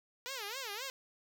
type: tone with vibrato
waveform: 5% pulse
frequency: 468.4 Hz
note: A#4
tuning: 8 cents sharp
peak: -28 dBFS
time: 0.26-0.9 s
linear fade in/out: 0 ms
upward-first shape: sine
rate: 3.8 Hz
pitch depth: 270 cents each way
effects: none